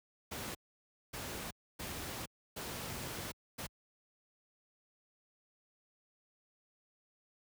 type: noise bursts at uneven times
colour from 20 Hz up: pink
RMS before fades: -42 dBFS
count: 5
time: 0.31-0.55 / 1.13-1.51 / 1.79-2.26 / 2.56-3.32 / 3.58-3.67 s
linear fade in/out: 10 ms
effects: high-pass 60 Hz 12 dB/octave